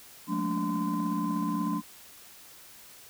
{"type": "tone cluster", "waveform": "sine", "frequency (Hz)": [178.8, 211.6, 228, 289.5, 1028], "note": ["F3", "G#3", "A#3", "D4", "C6"], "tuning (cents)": [41, 33, -38, -25, -31], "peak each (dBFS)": [-32, -32, -36, -31, -33], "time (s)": [0.27, 1.82], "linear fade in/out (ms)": 50, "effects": ["tanh soft clip ceiling -20 dBFS", "white hiss -51 dBFS RMS until 3.09 s"]}